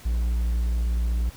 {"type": "tone", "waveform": "triangle", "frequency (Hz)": 58.3, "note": "A#1", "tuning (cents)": 1, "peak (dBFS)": -19, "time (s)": [0.05, 1.3], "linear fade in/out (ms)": 10, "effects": ["pink hiss -47 dBFS RMS until 1.36 s"]}